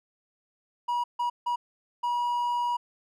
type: tone bursts at uneven times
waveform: triangle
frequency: 964 Hz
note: B5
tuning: 42 cents flat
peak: -23 dBFS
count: 4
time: 0.88-1.04 / 1.19-1.3 / 1.46-1.56 / 2.03-2.77 s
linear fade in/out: 10 ms
effects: none